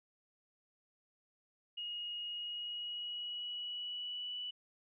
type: tone with pitch glide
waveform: sine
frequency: 2877 to 2961 Hz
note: F#7 to F#7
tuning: -49 to +1 cents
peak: -39 dBFS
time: 1.77-4.51 s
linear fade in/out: 10 ms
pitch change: +50 cents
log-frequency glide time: 2.24-4.38 s
effects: none